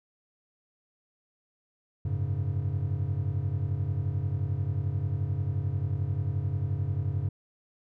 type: chord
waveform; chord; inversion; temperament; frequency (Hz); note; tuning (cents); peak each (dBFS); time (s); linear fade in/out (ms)
triangle; F# suspended second; none; equal; 92.5 / 103.83 / 138.59; F#2 / G#2 / C#3; 0 / 0 / 0; -29 / -29 / -30; 2.05-7.29; 5
effects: none